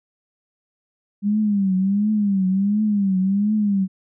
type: tone with vibrato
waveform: sine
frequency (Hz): 200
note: G3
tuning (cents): +35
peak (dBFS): -16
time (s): 1.22-3.88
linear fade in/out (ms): 50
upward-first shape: triangle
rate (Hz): 1.4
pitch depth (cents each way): 140
effects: none